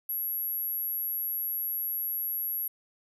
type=tone; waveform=sine; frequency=11610 Hz; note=F#9; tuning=34 cents flat; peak=-29 dBFS; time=0.09-2.68 s; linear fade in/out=5 ms; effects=11-bit